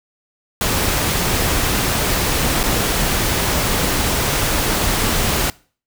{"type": "noise with dropouts", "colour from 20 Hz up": "pink", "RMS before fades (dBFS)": -18, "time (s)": [0.61, 5.5], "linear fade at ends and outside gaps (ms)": 1, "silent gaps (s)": [2.631, 2.637], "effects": ["noise-tail reverb RT60 0.4 s tail -22 dB re dry"]}